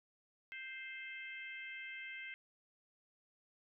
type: harmonic tone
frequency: 523.3 Hz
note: C5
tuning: in tune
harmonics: 3 / 4 / 5 / 6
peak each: -51 / -47 / -52 / -57 dBFS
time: 0.52-2.34 s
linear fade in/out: 0 ms
effects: none